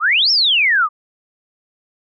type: exponential two-way sweep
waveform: sine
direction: up then down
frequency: 1152 to 5588 to 1152 Hz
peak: -11 dBFS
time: 0-0.89 s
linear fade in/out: 50 ms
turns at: 0.31 s
effects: none